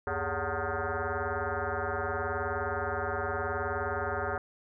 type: tone with frequency modulation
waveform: sine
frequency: 422.1 Hz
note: G#4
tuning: 28 cents sharp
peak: -29 dBFS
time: 0.07-4.38 s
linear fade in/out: 2 ms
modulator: 165 Hz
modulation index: 7.1
effects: none